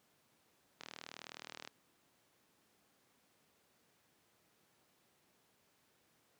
click train, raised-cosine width 0.2 ms, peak -28 dBFS, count 35, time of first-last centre 0.81-1.675 s, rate 39.3 Hz, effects pink hiss -73 dBFS RMS until 6.39 s + high-pass 150 Hz 12 dB/octave

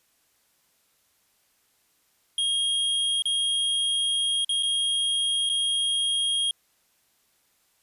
square tone with dropouts, 3255 Hz, G#7, 36 cents flat, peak -23 dBFS, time 2.38-6.51 s, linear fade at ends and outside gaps 2 ms, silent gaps 3.222-3.255 / 4.447-4.492 / 4.626-4.631 / 5.492-5.497 s, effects white hiss -67 dBFS RMS until 7.82 s + resampled to 32000 Hz

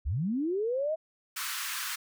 sine linear sweep, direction up, 52 to 650 Hz, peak -27 dBFS, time 0.05-0.96 s, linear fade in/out 20 ms
pink high-pass noise, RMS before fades -35 dBFS, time 1.36-1.96 s, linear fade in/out 10 ms, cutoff 1100 Hz, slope 48 dB/octave
effects none

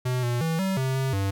square tone with pitch steps, 126.1 / 120.8 / 162.9 / 191.4 / 132 / 133.3 / 98 Hz, B2 / B2 / E3 / G3 / C3 / C3 / G2, +36 / -38 / -20 / -41 / +16 / +33 / 0 cents, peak -24 dBFS, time 0.05-1.31 s, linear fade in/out 10 ms, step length 180 ms, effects none

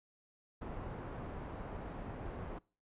pink low-pass noise, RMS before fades -44 dBFS, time 0.61-2.59 s, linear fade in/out 10 ms, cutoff 1100 Hz, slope 12 dB/octave, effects noise-tail reverb RT60 0.4 s tail -25 dB re dry + resampled to 8000 Hz

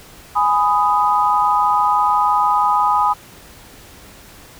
sine chord, G# minor, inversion none, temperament just, 830.6 / 996.7 / 1245.9 Hz, G#5 / B5 / D#6, 0 / +16 / +2 cents, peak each -17 dBFS, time 0.35-3.14 s, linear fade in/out 20 ms, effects pink hiss -42 dBFS RMS until 4.59 s

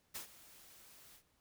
white noise with ADSR envelope, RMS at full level -43 dBFS, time 0.14-1.23 s, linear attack 16 ms, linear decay 110 ms, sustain -17 dB, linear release 80 ms, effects pink hiss -75 dBFS RMS until 1.4 s

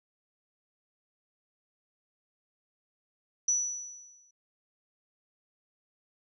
sine tone with exponential decay, 5920 Hz, F#8, in tune, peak -22 dBFS, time 3.48-4.31 s, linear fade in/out 5 ms, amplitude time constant 180 ms, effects none

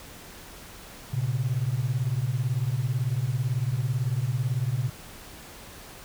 sine beating tone pair, 116.54 / 134.54 Hz, A#2 / C3, 0 / +49 cents, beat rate 18 Hz, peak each -26 dBFS, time 1.13-4.9 s, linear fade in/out 10 ms, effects tanh soft clip ceiling -17 dBFS + pink hiss -45 dBFS RMS until 6.04 s

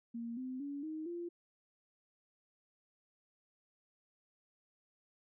sine tone with pitch steps, 233.1 / 257.2 / 283.7 / 313 / 345.2 Hz, A#3 / C4 / C#4 / D#4 / F4, 0 / -30 / +40 / +10 / -20 cents, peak -39 dBFS, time 0.14-1.29 s, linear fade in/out 10 ms, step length 230 ms, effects none

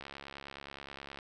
click train, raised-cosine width 0.3 ms, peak -28 dBFS, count 83, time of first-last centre 0.01-1.188 s, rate 69.6 Hz, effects none

